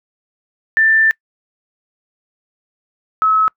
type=tone pair in turn; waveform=sine; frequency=1777 / 1290.5 Hz; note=A6 / E6; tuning=+17 / -37 cents; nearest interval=tritone; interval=554 cents; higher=first; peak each=-9 / -10 dBFS; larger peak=first; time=0.77-1.11 / 3.22-3.48 s; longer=first; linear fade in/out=0 ms; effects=noise-tail reverb RT60 0.1 s tail -26 dB re dry